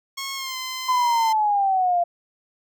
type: tone with pitch glide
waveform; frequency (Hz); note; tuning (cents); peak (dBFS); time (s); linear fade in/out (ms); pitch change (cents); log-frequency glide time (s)
10% pulse; 1090 to 1032.4; C#6 to C6; -29 to -23; -20; 0.17-1.33; 10; -94; 0.35-0.56
type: exponential sweep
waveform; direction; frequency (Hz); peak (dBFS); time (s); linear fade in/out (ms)
sine; down; 1024 to 686; -17; 0.88-2.04; 10
effects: none